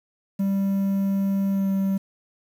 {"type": "tone with pitch glide", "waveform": "triangle", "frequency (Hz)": [196, 193.97], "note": ["G3", "G3"], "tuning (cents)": [0, -18], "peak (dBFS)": -18, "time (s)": [0.39, 1.98], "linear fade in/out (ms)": 10, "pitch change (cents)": -18, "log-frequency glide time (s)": [1.52, 1.7], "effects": ["8-bit"]}